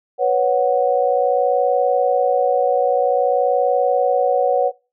sine chord, B suspended second, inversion none, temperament equal, 493.9 / 554.4 / 740 Hz, B4 / C#5 / F#5, 0 / 0 / 0 cents, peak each -18 dBFS, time 0.18-4.72 s, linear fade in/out 50 ms, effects noise-tail reverb RT60 0.3 s tail -23 dB re dry

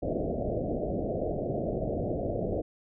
white low-pass noise, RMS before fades -31 dBFS, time 0.02-2.62 s, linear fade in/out 10 ms, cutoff 690 Hz, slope 96 dB/octave, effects none

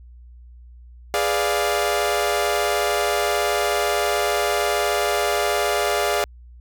sawtooth chord, G# diminished seventh, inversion none, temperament equal, 415.3 / 493.9 / 587.3 / 698.5 Hz, G#4 / B4 / D5 / F5, 0 / 0 / 0 / 0 cents, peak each -20 / -26 / -20 / -20 dBFS, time 1.14-6.24 s, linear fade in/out 0 ms, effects added 60 Hz sine -41 dBFS peak until 6.6 s

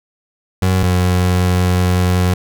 30% pulse tone pair in turn, 93.1 / 90.55 Hz, F#2 / F#2, +11 / -37 cents, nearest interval unison, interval 48 cents, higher first, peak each -9 dBFS, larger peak neither, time 0.62-0.83 / 0.83-2.34 s, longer second, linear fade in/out 5 ms, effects none

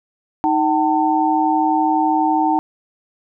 sine tone cluster, 313.3 / 764 / 896 Hz, D#4 / G5 / A5, +12 / -45 / +31 cents, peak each -18 dBFS, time 0.44-2.59 s, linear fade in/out 0 ms, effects none

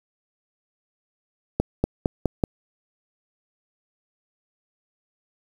accelerating click train, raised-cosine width 2 ms, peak -6 dBFS, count 5, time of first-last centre 1.6-2.438 s, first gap 240 ms, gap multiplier 0.91, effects 7-bit

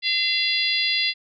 harmonic tone, 684 Hz, F5, 36 cents flat, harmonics 3 / 4 / 5 / 6 / 7, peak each -26 / -26 / -26 / -26 / -26 dBFS, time 0.02-1.14 s, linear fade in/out 50 ms, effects none

